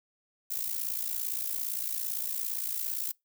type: noise with amplitude modulation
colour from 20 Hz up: violet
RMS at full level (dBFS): -30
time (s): 0.5-3.12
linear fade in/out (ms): 10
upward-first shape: sine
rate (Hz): 57.6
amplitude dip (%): 75
effects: noise-tail reverb RT60 0.2 s tail -25 dB re dry